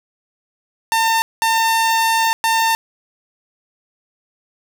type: tone bursts at uneven times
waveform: sawtooth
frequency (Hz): 903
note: A5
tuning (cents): +45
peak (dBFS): -10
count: 3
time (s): 0.92-1.22 / 1.42-2.33 / 2.44-2.75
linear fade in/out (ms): 0
effects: none